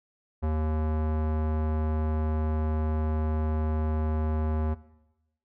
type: tone with low-pass filter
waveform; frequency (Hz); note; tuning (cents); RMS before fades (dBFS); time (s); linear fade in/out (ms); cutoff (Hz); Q
square; 77.78; D#2; 0; -27; 0.42-4.75; 20; 990; 1
effects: noise-tail reverb RT60 1.0 s tail -18 dB re dry